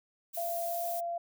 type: noise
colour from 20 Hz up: violet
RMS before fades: -40 dBFS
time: 0.33-1.01 s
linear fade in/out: 20 ms
type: tone with pitch glide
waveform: sine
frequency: 681 to 686.1 Hz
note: F5 to F5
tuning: -44 to -31 cents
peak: -32 dBFS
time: 0.37-1.18 s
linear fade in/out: 5 ms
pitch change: +13 cents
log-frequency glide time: 0.63-0.82 s
effects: none